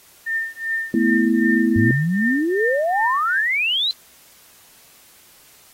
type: tone with tremolo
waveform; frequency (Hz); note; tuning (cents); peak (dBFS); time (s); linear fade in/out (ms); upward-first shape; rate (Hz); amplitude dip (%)
sine; 1807; A6; +46; -18; 0.26-3.41; 10; triangle; 2.6; 100
type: chord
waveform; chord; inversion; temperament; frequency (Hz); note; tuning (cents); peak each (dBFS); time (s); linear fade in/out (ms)
sine; A suspended second; none; equal; 220 / 246.9 / 329.6; A3 / B3 / E4; 0 / 0 / 0; -19; 0.94-1.91; 2
type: exponential sweep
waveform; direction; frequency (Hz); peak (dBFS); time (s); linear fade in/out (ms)
sine; up; 98 to 4116; -17; 1.76-3.91; 0
effects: white hiss -50 dBFS RMS until 5.73 s + AAC 48 kbps